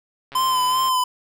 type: click train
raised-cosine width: 0.3 ms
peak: -23 dBFS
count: 79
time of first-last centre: 0.32-0.885 s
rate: 138 Hz
type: tone with vibrato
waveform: square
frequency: 1024 Hz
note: C6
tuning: 38 cents flat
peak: -18 dBFS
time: 0.35-1.04 s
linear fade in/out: 5 ms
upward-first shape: sine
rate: 2.6 Hz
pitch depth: 36 cents each way
effects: none

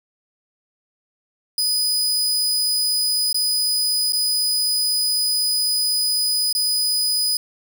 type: tone with dropouts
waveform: sawtooth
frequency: 4978 Hz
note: D#8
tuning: in tune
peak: -15 dBFS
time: 1.58-7.37 s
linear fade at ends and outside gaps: 2 ms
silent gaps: 3.328-3.344 / 4.123-4.131 / 6.527-6.55 s
effects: 9-bit

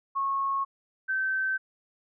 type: tone pair in turn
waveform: sine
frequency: 1095 / 1544.4 Hz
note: C#6 / G6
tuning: -22 / -26 cents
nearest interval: tritone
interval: 596 cents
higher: second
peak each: -25 dBFS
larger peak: neither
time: 0.15-0.65 / 1.08-1.58 s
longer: neither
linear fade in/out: 20 ms
effects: none

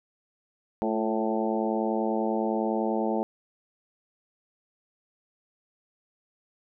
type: harmonic tone with a mistuned harmonic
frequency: 110 Hz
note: A2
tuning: in tune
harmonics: 2 / 3 / 4 / 5 / 6 / 7 / 8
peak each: -29 / -31 / -32 / -33 / -34 / -34 / -35 dBFS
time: 0.82-3.23 s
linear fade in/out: 0 ms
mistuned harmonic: 3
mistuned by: +46 cents
effects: none

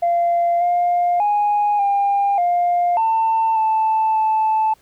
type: tone with pitch steps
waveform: sine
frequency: 690 / 704 / 828 / 802 / 703 / 895 / 879 / 874 Hz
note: F5 / F5 / G#5 / G5 / F5 / A5 / A5 / A5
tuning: -21 / +14 / -5 / +39 / +11 / +29 / -2 / -12 cents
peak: -13 dBFS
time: 0.02-4.74 s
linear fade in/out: 10 ms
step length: 590 ms
effects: tanh soft clip ceiling -11 dBFS + pink hiss -56 dBFS RMS until 4.81 s

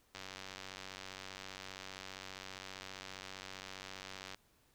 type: click train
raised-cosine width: 0.2 ms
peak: -28 dBFS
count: 400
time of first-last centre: 0.15-4.346 s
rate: 95.1 Hz
effects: pink hiss -71 dBFS RMS until 4.74 s

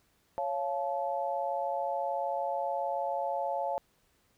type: chord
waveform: sine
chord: Db augmented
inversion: none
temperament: just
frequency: 554.4 / 693 / 866.2 Hz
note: Db5 / F5 / A5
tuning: 0 / -14 / -27 cents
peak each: -34 dBFS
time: 0.38-3.78 s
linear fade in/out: 0 ms
effects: pink hiss -70 dBFS RMS until 4.37 s

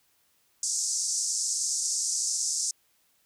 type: band-pass noise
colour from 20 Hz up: pink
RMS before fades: -29 dBFS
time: 0.63-2.71 s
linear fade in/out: 2 ms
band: 5400 to 8600 Hz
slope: 48 dB/octave
effects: white hiss -68 dBFS RMS until 3.25 s

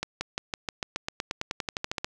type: accelerating click train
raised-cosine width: 0.2 ms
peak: -12 dBFS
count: 19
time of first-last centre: 0.03-2.045 s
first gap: 180 ms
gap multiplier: 0.94
effects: none

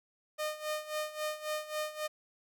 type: tone with tremolo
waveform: sawtooth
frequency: 611 Hz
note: D#5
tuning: 32 cents flat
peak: -28 dBFS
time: 0.38-2.08 s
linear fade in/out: 20 ms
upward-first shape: sine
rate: 3.7 Hz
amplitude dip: 80%
effects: none

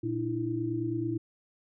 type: tone cluster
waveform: sine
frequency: 117.4 / 303.6 / 332.7 Hz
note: A#2 / D#4 / E4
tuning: +13 / -42 / +16 cents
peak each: -34 / -35 / -31 dBFS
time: 0.03-1.18 s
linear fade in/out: 10 ms
effects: none

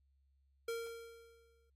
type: tone with exponential decay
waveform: square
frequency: 461.8 Hz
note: A#4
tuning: 16 cents flat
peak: -37 dBFS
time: 0.68-1.7 s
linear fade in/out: 5 ms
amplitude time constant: 220 ms
effects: added 68 Hz sine -70 dBFS peak until 1.75 s + AAC 48 kbps

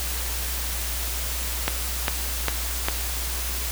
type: click train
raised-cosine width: 0.3 ms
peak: -5 dBFS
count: 4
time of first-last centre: 1.68-2.885 s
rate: 2.49 Hz
effects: added 60 Hz sine -29 dBFS peak until 3.71 s + white hiss -30 dBFS RMS until 3.71 s

